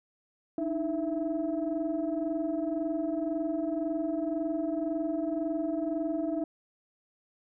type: tone cluster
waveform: sine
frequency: 299.4 / 321.3 / 665 Hz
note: D4 / E4 / E5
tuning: +33 / -44 / +15 cents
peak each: -32 / -31 / -33 dBFS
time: 0.58-6.44 s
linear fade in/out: 2 ms
effects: tanh soft clip ceiling -21 dBFS